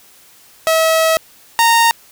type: tone pair in turn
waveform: sawtooth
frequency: 645 / 924.4 Hz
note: E5 / A#5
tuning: -38 / -15 cents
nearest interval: tritone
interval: 623 cents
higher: second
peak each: -7 / -5 dBFS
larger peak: second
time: 0.67-1.17 / 1.59-1.91 s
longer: first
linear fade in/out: 0 ms
effects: white hiss -46 dBFS RMS until 2.11 s